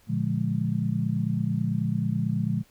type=chord; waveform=sine; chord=Bb dominant seventh; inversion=none; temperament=just; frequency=116.54 / 145.68 / 174.81 / 209.8 Hz; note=Bb2 / D3 / F3 / Ab3; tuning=0 / -14 / +2 / +18 cents; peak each=-29 dBFS; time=0.07-2.64 s; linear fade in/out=50 ms; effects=pink hiss -60 dBFS RMS until 2.7 s